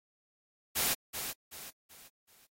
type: noise with echo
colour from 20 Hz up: white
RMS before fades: -30 dBFS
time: 0.75-0.95 s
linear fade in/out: 20 ms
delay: 380 ms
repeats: 4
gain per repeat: -8 dB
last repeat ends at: 2.47 s
effects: AAC 48 kbps